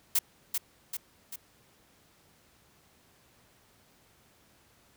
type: noise with echo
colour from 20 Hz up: blue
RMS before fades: -25 dBFS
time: 0.15-0.19 s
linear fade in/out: 5 ms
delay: 390 ms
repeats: 3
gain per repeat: -5 dB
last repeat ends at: 1.36 s
effects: pink hiss -63 dBFS RMS until 4.96 s + high-pass 60 Hz 12 dB/octave